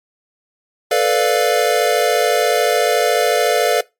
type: chord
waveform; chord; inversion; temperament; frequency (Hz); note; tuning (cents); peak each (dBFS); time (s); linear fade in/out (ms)
square; B half-diminished seventh; third; equal; 440 / 493.9 / 587.3 / 698.5; A4 / B4 / D5 / F5; 0 / 0 / 0 / 0; -19; 0.91-3.81; 5
effects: noise-tail reverb RT60 0.2 s tail -21 dB re dry + MP3 64 kbps